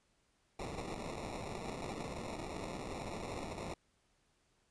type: noise with sample-and-hold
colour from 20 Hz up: blue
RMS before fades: -43 dBFS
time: 0.59-3.74 s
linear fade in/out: 5 ms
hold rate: 1575 Hz
effects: pink hiss -75 dBFS RMS until 4.7 s + resampled to 22050 Hz